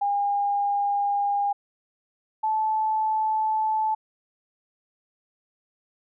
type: tone pair in turn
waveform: sine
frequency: 810 / 870.4 Hz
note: G#5 / A5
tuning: -43 / -19 cents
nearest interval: minor second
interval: 124 cents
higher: second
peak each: -21 dBFS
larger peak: neither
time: 0.01-1.53 / 2.43-3.95 s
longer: neither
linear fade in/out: 10 ms
effects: none